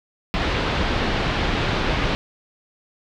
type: low-pass noise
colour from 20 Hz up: pink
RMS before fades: -22 dBFS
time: 0.34-2.15 s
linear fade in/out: 0 ms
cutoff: 4000 Hz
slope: 24 dB/octave
effects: none